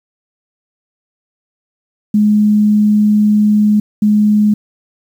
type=tone pair in turn; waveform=sine; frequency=210.1 / 210.1 Hz; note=G#3 / G#3; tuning=+20 / +20 cents; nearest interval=unison; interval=0 cents; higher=neither; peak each=-7 / -7 dBFS; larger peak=neither; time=2.14-3.8 / 4.02-4.54 s; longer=first; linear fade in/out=5 ms; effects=7-bit